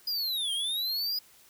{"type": "linear two-way sweep", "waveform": "square", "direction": "down then up", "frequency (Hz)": [4975, 3145, 4975], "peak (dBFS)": -29, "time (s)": [0.07, 1.19], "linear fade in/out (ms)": 5, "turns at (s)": 0.53, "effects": ["white hiss -58 dBFS RMS until 1.49 s"]}